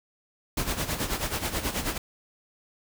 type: noise with tremolo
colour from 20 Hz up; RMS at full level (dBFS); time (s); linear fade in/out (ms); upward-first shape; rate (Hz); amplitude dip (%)
pink; -27; 0.57-1.98; 5; sine; 9.3; 70
effects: none